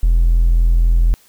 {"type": "tone", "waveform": "triangle", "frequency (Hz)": 42, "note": "E1", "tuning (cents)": 33, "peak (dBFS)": -6, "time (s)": [0.03, 1.14], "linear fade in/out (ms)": 0, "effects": ["tanh soft clip ceiling -5 dBFS", "white hiss -51 dBFS RMS until 1.28 s"]}